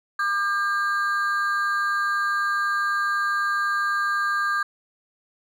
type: ring-modulated tone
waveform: triangle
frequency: 1402 Hz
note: F6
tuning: 6 cents sharp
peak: -16 dBFS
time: 0.19-4.63 s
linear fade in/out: 5 ms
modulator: 204 Hz
effects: none